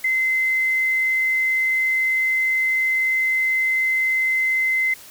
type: tone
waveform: sine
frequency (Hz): 2061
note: C7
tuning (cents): -27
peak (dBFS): -17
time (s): 0.04-4.94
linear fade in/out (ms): 5
effects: white hiss -43 dBFS RMS until 5.1 s